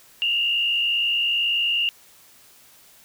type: tone with frequency modulation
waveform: sine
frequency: 2816 Hz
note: F7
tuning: 14 cents sharp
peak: -19 dBFS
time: 0.22-1.89 s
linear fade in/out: 0 ms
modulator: 61.1 Hz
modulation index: 1.2
effects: white hiss -52 dBFS RMS until 3.04 s